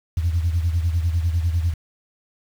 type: beating tone pair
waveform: sine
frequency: 82.6 / 92.6 Hz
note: E2 / F#2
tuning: +4 / +2 cents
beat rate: 10 Hz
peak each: -18 / -24 dBFS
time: 0.17-1.74 s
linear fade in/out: 5 ms
effects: tanh soft clip ceiling -12 dBFS + 7-bit